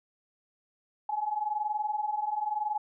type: tone pair together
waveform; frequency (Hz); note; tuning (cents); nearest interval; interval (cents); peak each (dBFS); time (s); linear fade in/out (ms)
sine; 830.6 / 851.5; G#5 / G#5; 0 / +43; unison; 43; -33 / -30; 1.09-2.78; 5
effects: none